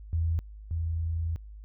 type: tone pair in turn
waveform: sine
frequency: 82.41 / 82.41 Hz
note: E2 / E2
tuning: 0 / 0 cents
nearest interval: unison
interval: 0 cents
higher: neither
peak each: -24 / -27 dBFS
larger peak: first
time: 0.13-0.39 / 0.71-1.36 s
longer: second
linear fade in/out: 0 ms
effects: added 52 Hz sine -42 dBFS peak until 1.64 s